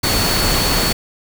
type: tone in noise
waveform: sine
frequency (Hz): 4435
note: C#8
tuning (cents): 0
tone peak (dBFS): -21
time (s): 0.03-0.93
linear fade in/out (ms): 10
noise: pink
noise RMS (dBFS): -17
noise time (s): 0.03-0.93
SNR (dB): -7
effects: none